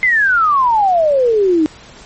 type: exponential sweep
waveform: sine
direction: down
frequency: 2093 to 301.9 Hz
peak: -9 dBFS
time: 0.03-1.66 s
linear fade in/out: 0 ms
effects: pink hiss -39 dBFS RMS until 2.05 s + MP3 32 kbps